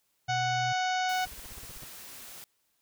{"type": "tone", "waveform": "sine", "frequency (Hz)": 123.47, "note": "B2", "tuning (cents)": 0, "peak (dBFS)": -35, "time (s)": [0.28, 0.73], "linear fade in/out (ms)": 10}
{"type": "harmonic tone", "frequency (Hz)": 740, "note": "F#5", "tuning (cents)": 0, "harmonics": [1, 2, 3, 4, 5, 6, 7, 8, 9], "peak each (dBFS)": [-28, -34, -38, -40, -42, -44, -45, -46, -47], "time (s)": [0.28, 1.26], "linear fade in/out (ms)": 20}
{"type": "noise", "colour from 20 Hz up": "white", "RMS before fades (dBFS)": -46, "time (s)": [1.09, 2.44], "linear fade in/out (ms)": 0}
{"type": "noise bursts", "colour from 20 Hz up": "brown", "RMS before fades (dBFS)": -45, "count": 10, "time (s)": [1.25, 1.843], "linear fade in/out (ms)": 5, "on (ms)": 26, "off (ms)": 37}
{"effects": ["white hiss -74 dBFS RMS until 2.81 s"]}